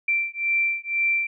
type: beating tone pair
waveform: sine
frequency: 2349 / 2351 Hz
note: D7 / D7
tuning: 0 / +1 cents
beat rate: 2 Hz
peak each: -24 dBFS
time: 0.08-1.27 s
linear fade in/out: 5 ms
effects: none